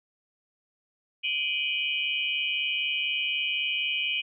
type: tone cluster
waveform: sine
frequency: 2349 / 2493 / 2946 / 3142 Hz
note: D7 / D#7 / F#7 / G7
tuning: 0 / +3 / -8 / +3 cents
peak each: -33 / -30 / -30 / -34 dBFS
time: 1.23-4.22 s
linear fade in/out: 20 ms
effects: none